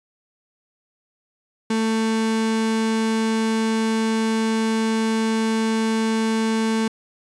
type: tone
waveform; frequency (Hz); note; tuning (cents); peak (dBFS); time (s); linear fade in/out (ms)
35% pulse; 222.5; A3; +20; -17; 1.7-6.88; 5
effects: resampled to 22050 Hz